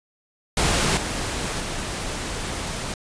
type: noise with level steps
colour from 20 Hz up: pink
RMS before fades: -20 / -27 / -29 dBFS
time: 0.57-2.94 s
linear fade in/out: 2 ms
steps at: 0.97 / 1.6 s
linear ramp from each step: 2 ms
effects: resampled to 22050 Hz

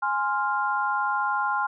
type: chord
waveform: sine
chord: F minor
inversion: first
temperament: equal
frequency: 830.6 / 1046.5 / 1396.9 Hz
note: Ab5 / C6 / F6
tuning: 0 / 0 / 0 cents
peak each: -27 dBFS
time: 0.02-1.67 s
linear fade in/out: 10 ms
effects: none

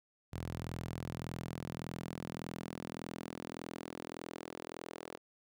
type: tone with high-pass filter sweep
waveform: sawtooth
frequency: 41.72 Hz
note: E1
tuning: 22 cents sharp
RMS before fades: -44 dBFS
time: 0.32-5.18 s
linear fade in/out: 20 ms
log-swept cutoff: 97 to 410 Hz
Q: 1.5
effects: none

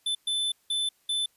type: tone bursts at uneven times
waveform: square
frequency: 3520 Hz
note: A7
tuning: in tune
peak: -26 dBFS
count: 4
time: 0.06-0.15 / 0.27-0.52 / 0.7-0.89 / 1.09-1.26 s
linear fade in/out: 5 ms
effects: white hiss -67 dBFS RMS until 1.36 s + resampled to 32000 Hz

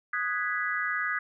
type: chord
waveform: sine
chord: G# minor seventh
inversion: second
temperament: equal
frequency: 1244.5 / 1480 / 1661.2 / 1975.5 Hz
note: D#6 / F#6 / G#6 / B6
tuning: 0 / 0 / 0 / 0 cents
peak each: -33 / -34 / -31 / -33 dBFS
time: 0.13-1.19 s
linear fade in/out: 5 ms
effects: none

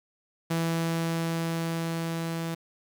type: tone with level ramp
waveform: sawtooth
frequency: 165.4 Hz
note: E3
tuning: 6 cents sharp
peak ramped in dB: -21 to -26 dBFS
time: 0.5-2.55 s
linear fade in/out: 10 ms
effects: 9-bit

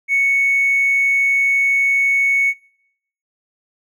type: tone with hard clipping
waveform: sine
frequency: 2217 Hz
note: C#7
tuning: in tune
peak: -13 dBFS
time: 0.08-2.54 s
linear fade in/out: 50 ms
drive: 1 dB
effects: noise-tail reverb RT60 0.8 s tail -26 dB re dry

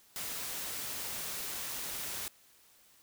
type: noise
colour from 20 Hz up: white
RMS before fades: -39 dBFS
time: 0.16-2.28 s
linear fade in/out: 0 ms
effects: white hiss -63 dBFS RMS until 3.02 s

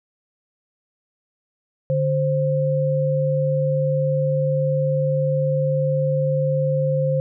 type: tone pair together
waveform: sine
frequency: 146.4 / 525.3 Hz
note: D3 / C5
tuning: -5 / +7 cents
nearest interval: octave + minor seventh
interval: 2212 cents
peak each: -20 dBFS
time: 1.9-7.2 s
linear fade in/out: 0 ms
effects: none

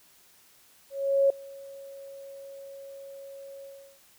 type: tone with ADSR envelope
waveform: sine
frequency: 551 Hz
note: C#5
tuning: 11 cents flat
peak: -17 dBFS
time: 0.9-4 s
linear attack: 400 ms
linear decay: 3 ms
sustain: -24 dB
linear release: 370 ms
effects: white hiss -59 dBFS RMS until 4.18 s

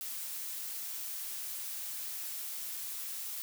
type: noise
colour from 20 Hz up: blue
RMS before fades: -40 dBFS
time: 0.01-3.42 s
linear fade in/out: 0 ms
effects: none

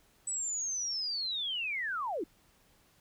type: linear sweep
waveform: sine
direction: down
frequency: 8010 to 277.5 Hz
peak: -32 dBFS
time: 0.27-2.24 s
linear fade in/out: 5 ms
effects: pink hiss -66 dBFS RMS until 3 s

